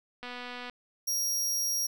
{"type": "click train", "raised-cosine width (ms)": 0.3, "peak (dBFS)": -25, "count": 116, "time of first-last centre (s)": [0.23, 0.697], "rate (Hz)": 246}
{"type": "tone", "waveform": "sawtooth", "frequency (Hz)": 5640, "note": "F8", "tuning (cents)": 16, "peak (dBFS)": -25, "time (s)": [1.07, 1.87], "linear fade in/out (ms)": 10}
{"effects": []}